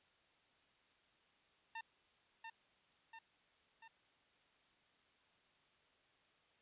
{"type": "tone with echo", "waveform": "20% pulse", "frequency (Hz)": 904, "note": "A5", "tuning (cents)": 47, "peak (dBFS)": -40, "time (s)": [1.75, 1.81], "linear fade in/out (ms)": 5, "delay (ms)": 690, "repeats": 3, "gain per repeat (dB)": -4, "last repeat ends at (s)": 3.88, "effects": ["white hiss -73 dBFS RMS until 6.61 s", "resampled to 8000 Hz"]}